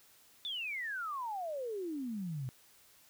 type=exponential sweep; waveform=sine; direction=down; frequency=3578 to 122.1 Hz; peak=-36 dBFS; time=0.45-2.49 s; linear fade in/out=0 ms; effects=white hiss -63 dBFS RMS until 3.09 s